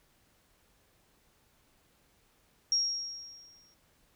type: tone with exponential decay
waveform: sine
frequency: 5590 Hz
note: F8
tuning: 1 cent sharp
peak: -23 dBFS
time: 2.72-3.74 s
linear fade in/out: 1 ms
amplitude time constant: 220 ms
effects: pink hiss -68 dBFS RMS until 4.15 s